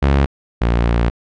sawtooth tone pair in turn, 69.3 / 58.33 Hz, C#2 / A#1, 0 / +2 cents, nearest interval minor third, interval 298 cents, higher first, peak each -7 / -9 dBFS, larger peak first, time 0.02-0.26 / 0.61-1.1 s, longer second, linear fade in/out 10 ms, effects low-pass 3000 Hz 12 dB/octave

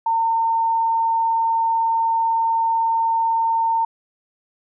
sine tone, 909 Hz, A#5, 44 cents flat, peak -16 dBFS, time 0.06-3.85 s, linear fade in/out 5 ms, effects none

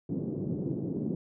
pink band-pass noise, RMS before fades -33 dBFS, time 0.09-1.15 s, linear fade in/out 2 ms, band 140 to 370 Hz, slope 24 dB/octave, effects none

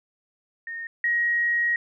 sine tone pair in turn, 1842 / 1890.5 Hz, A#6 / A#6, -21 / +24 cents, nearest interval unison, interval 45 cents, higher second, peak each -31 / -20 dBFS, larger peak second, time 0.67-0.87 / 1.04-1.76 s, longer second, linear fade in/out 2 ms, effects none

